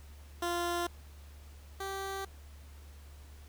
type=tone pair in turn; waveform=15% pulse; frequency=346.9 / 389.4 Hz; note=F4 / G4; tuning=-12 / -12 cents; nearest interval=major second; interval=200 cents; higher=second; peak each=-25 / -30 dBFS; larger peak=first; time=0.42-0.87 / 1.8-2.25 s; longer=neither; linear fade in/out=5 ms; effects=added 72 Hz sine -49 dBFS peak until 3.48 s + pink hiss -60 dBFS RMS until 3.48 s